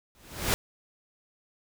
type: noise with exponential growth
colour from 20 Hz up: pink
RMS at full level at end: -22 dBFS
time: 0.15-0.54 s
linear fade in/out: 0 ms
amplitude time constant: 83 ms
effects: none